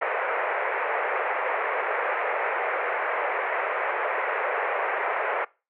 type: band-pass noise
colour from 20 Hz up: pink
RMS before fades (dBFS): -27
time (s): 0.01-5.45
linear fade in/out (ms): 10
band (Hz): 440 to 2300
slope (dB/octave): 48
effects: noise-tail reverb RT60 0.3 s tail -23 dB re dry